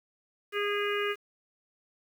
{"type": "harmonic tone", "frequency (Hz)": 410.1, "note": "G#4", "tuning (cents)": -22, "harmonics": [1, 3, 4, 5, 6, 7], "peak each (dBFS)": [-30, -35, -36, -37, -38, -38], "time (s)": [0.52, 1.16], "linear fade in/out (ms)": 50, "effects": ["9-bit"]}